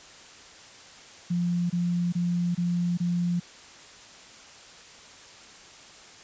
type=tone bursts; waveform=sine; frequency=174.61 Hz; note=F3; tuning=in tune; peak=-23 dBFS; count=5; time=1.3-3.4 s; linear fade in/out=10 ms; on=400 ms; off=25 ms; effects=white hiss -48 dBFS RMS until 6.23 s + resampled to 16000 Hz